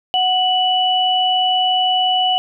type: tone pair together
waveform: sine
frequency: 740 / 2957 Hz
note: F#5 / F#7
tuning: 0 / -2 cents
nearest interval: 2 octaves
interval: 2398 cents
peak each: -16 dBFS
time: 0.14-2.38 s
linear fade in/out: 0 ms
effects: none